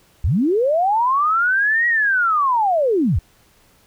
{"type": "linear two-way sweep", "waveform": "sine", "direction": "up then down", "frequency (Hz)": [53.6, 1921, 53.6], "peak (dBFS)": -14, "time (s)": [0.24, 3.19], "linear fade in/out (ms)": 5, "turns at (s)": 1.87, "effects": ["pink hiss -55 dBFS RMS until 3.86 s"]}